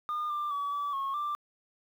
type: tone with pitch steps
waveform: sine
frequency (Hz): 1214 / 1188 / 1141 / 1151 / 1092 / 1180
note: D#6 / D6 / C#6 / D6 / C#6 / D6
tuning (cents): -43 / +20 / +50 / -35 / -26 / +8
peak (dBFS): -28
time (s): 0.09-1.35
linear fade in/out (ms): 0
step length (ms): 210
effects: tanh soft clip ceiling -28 dBFS + 10-bit